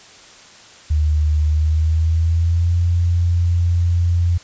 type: tone with pitch glide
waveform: sine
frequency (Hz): 76.2 to 86.53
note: D#2 to F2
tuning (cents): -36 to -15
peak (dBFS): -13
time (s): 0.9-4.38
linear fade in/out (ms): 10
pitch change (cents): +221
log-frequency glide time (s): 1.46-2.76
effects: white hiss -43 dBFS RMS until 4.43 s + resampled to 16000 Hz